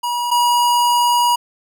square tone pair in turn, 963 / 963 Hz, B5 / B5, -44 / -44 cents, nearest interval unison, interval 0 cents, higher neither, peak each -19 / -13 dBFS, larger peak second, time 0.03-0.31 / 0.31-1.36 s, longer second, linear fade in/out 10 ms, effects none

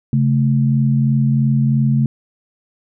sine tone pair together, 137 / 220 Hz, C#3 / A3, -20 / 0 cents, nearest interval minor sixth, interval 820 cents, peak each -13 / -17 dBFS, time 0.13-2.06 s, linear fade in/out 2 ms, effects none

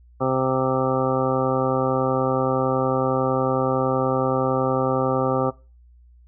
harmonic tone, 130.81 Hz, C3, in tune, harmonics 1 / 2 / 3 / 4 / 5 / 6 / 7 / 9 / 10, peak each -27 / -26 / -27 / -24 / -32 / -28 / -33 / -28 / -33 dBFS, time 0.2-5.51 s, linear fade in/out 20 ms, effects noise-tail reverb RT60 0.3 s tail -20 dB re dry + added 60 Hz sine -48 dBFS peak until 6.27 s

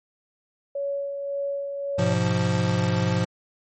sine tone with tremolo, 561 Hz, C#5, 21 cents sharp, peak -24 dBFS, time 0.75-2.14 s, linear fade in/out 5 ms, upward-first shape sine, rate 1.8 Hz, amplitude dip 40%
square chord, F diminished, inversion first, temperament just, 104.77 / 125.72 / 174.61 Hz, Ab2 / Cb3 / F3, +16 / +31 / 0 cents, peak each -26 / -27 / -25 dBFS, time 1.98-3.25 s, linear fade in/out 10 ms
effects MP3 32 kbps

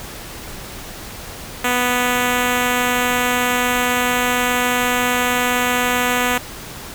5% pulse tone with notch filter, 246.9 Hz, B3, in tune, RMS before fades -18 dBFS, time 1.64-6.38 s, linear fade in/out 5 ms, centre 4800 Hz, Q 1.6, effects pink hiss -33 dBFS RMS until 6.94 s

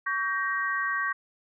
sine chord, G diminished, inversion second, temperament just, 1128.9 / 1568 / 1881.6 Hz, Db6 / G6 / Bb6, +31 / 0 / +16 cents, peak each -30 dBFS, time 0.06-1.13 s, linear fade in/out 10 ms, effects none

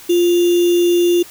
sine tone with sample-and-hold, 349.2 Hz, F4, in tune, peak -10 dBFS, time 0.09-1.23 s, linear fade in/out 10 ms, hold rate 3150 Hz, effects white hiss -39 dBFS RMS until 1.3 s

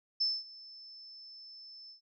sine tone with ADSR envelope, 5274 Hz, E8, in tune, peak -26 dBFS, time 0.2-2.01 s, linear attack 13 ms, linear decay 220 ms, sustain -22 dB, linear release 110 ms, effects none

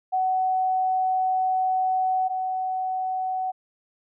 sine tone pair in turn, 749 / 749 Hz, F#5 / F#5, +21 / +21 cents, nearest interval unison, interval 0 cents, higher neither, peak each -20 / -24 dBFS, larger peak first, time 0.12-2.29 / 2.29-3.52 s, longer first, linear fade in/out 20 ms, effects none

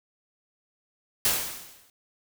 white noise with exponential decay, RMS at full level -21 dBFS, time 1.25-1.9 s, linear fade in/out 1 ms, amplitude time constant 140 ms, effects none

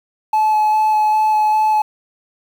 triangle tone with vibrato, 859 Hz, A5, 42 cents flat, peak -9 dBFS, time 0.33-1.82 s, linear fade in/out 5 ms, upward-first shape square, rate 2.5 Hz, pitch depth 9 cents each way, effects tanh soft clip ceiling -6 dBFS + 7-bit

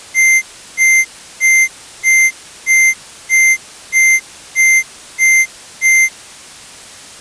square tone bursts, 2088 Hz, C7, 4 cents flat, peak -7 dBFS, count 10, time 0.14-6.09 s, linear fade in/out 50 ms, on 280 ms, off 350 ms, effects white hiss -34 dBFS RMS until 7.2 s + resampled to 22050 Hz

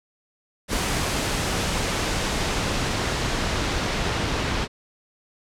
pink noise with low-pass filter sweep, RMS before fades -25 dBFS, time 0.68-4.68 s, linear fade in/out 50 ms, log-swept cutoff 10000 to 4600 Hz, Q 0.72, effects none

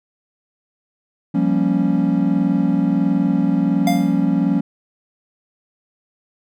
triangle chord, G half-diminished seventh, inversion third, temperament equal, 174.61 / 196 / 233.1 / 277.2 Hz, F3 / G3 / Bb3 / Db4, 0 / 0 / 0 / 0 cents, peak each -18 / -18 / -20 / -17 dBFS, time 1.34-4.61 s, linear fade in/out 10 ms
square tone with exponential decay, 700 Hz, F5, 4 cents sharp, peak -16 dBFS, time 3.87-4.24 s, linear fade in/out 2 ms, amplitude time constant 79 ms
effects none

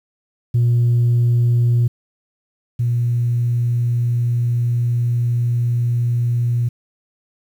sine tone pair in turn, 119.7 / 119.7 Hz, A#2 / A#2, +46 / +46 cents, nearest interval unison, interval 0 cents, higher neither, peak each -10 / -14 dBFS, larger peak first, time 0.54-1.88 / 2.79-6.69 s, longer second, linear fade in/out 10 ms, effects tanh soft clip ceiling -10 dBFS + 8-bit

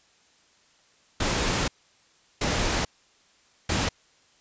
pink noise bursts at uneven times, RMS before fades -25 dBFS, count 3, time 1.2-1.68 / 2.41-2.85 / 3.69-3.89 s, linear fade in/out 5 ms, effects white hiss -61 dBFS RMS until 4.4 s + resampled to 16000 Hz

